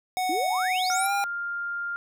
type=tone with pitch glide; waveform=square; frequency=740 to 802.3 Hz; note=F#5 to G5; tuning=0 to +40 cents; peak=-25 dBFS; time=0.17-1.24 s; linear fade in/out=0 ms; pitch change=+140 cents; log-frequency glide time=0.94-1.12 s
type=exponential sweep; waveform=sine; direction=up; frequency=290.2 to 11870 Hz; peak=-28 dBFS; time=0.29-1.07 s; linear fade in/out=5 ms
type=tone; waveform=sine; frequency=1400 Hz; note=F6; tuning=4 cents sharp; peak=-28 dBFS; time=0.9-1.96 s; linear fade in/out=0 ms
effects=none